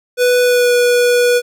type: tone with pitch glide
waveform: square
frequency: 493.9 to 487.1 Hz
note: B4 to B4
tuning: 0 to -24 cents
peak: -10 dBFS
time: 0.17-1.42 s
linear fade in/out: 50 ms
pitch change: -24 cents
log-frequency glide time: 0.42-0.73 s
effects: none